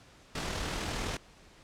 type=noise with amplitude modulation; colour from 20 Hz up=pink; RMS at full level=-33 dBFS; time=0.35-1.17 s; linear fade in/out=5 ms; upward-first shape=sine; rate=39.5 Hz; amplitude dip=35%; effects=pink hiss -57 dBFS RMS until 1.63 s + low-pass 7000 Hz 12 dB/octave